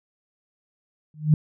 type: tone with exponential growth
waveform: sine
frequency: 152.8 Hz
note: D#3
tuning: 31 cents flat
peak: -9 dBFS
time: 1.14-1.34 s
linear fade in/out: 2 ms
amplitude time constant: 43 ms
effects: none